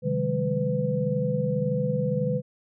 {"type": "tone cluster", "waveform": "sine", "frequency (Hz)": [131.9, 153.7, 186.1, 204.2, 501], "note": ["C3", "D#3", "F#3", "G#3", "B4"], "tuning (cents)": [14, -21, 10, -29, 25], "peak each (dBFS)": [-30, -28, -33, -31, -27], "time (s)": [0.02, 2.42], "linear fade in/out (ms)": 50, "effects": []}